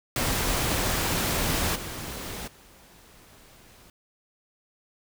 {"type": "noise with level steps", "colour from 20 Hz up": "pink", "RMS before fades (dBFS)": [-26, -36, -53], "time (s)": [0.16, 3.9], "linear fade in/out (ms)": 2, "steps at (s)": [1.75, 2.47], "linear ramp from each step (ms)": 10, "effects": []}